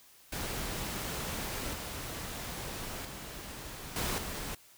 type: noise with level steps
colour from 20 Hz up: pink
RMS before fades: -37 / -40 / -44 / -33 / -39 dBFS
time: 0.32-4.55 s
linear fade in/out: 5 ms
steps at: 1.73 / 3.05 / 3.96 / 4.18 s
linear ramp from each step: 2 ms
effects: white hiss -59 dBFS RMS until 4.77 s